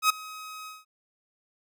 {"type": "tone with ADSR envelope", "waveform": "sawtooth", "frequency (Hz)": 1267, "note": "D#6", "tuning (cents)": 31, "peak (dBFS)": -13, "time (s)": [0.02, 0.85], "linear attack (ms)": 77, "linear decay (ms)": 9, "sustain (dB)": -22, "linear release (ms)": 180, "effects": []}